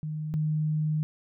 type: tone pair in turn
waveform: sine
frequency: 153.9 / 153.9 Hz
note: D#3 / D#3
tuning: -19 / -19 cents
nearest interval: unison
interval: 0 cents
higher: neither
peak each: -30 / -24 dBFS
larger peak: second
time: 0.03-0.34 / 0.34-1.03 s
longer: second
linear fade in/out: 0 ms
effects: none